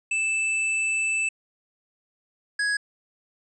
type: tone pair in turn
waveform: square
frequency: 2637 / 1665.3 Hz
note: E7 / G#6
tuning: 0 / +4 cents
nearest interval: minor sixth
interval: 796 cents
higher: first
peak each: -23 dBFS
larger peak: neither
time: 0.11-1.29 / 2.59-2.77 s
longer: first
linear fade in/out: 5 ms
effects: resampled to 22050 Hz